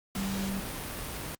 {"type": "tone in noise", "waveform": "sine", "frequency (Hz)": 194.9, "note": "G3", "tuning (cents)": -10, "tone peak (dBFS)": -31, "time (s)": [0.16, 0.6], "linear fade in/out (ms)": 2, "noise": "pink", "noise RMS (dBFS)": -37, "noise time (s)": [0.15, 1.35], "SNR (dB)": 3, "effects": ["Opus 48 kbps"]}